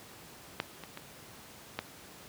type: clicks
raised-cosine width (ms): 0.3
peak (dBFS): -14 / -27 / -25 / -16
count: 4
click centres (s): 0.601 / 0.837 / 0.974 / 1.79
effects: pink hiss -51 dBFS RMS until 2.28 s + high-pass 100 Hz 12 dB/octave